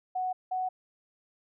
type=tone pair in turn; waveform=sine; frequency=740 / 742.6 Hz; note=F#5 / F#5; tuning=0 / +6 cents; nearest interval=unison; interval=6 cents; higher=second; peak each=-28 dBFS; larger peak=neither; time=0.15-0.33 / 0.51-0.69 s; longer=neither; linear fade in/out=10 ms; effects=none